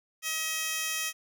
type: tone with high-pass filter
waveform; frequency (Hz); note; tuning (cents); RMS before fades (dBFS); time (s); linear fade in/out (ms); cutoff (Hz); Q
15% pulse; 636; D#5; +38; -32; 0.22-1.13; 50; 3100; 0.87
effects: none